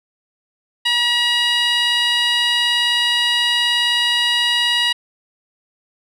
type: tone with band-pass filter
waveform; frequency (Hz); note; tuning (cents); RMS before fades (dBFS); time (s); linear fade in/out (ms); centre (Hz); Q
15% pulse; 959; A#5; +49; -17; 0.85-4.93; 10; 3300; 1.4
effects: none